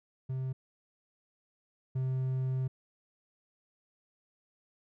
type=tone pair in turn; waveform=triangle; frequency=130.81 / 130.31 Hz; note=C3 / C3; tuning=0 / -7 cents; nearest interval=unison; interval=7 cents; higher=first; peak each=-30 / -27 dBFS; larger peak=second; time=0.29-0.53 / 1.95-2.68 s; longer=second; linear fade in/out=10 ms; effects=none